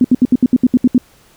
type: tone bursts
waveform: sine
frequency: 250.1 Hz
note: B3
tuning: 22 cents sharp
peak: -5 dBFS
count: 10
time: 0.01-0.98 s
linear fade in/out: 2 ms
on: 34 ms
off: 70 ms
effects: pink hiss -49 dBFS RMS until 1.36 s